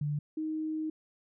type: tone pair in turn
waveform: sine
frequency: 147.3 / 312.8 Hz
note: D3 / D#4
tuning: +6 / +9 cents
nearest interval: octave + minor second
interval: 1303 cents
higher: second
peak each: -29 / -31 dBFS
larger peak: first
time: 0.01-0.19 / 0.37-0.9 s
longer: second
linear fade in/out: 5 ms
effects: none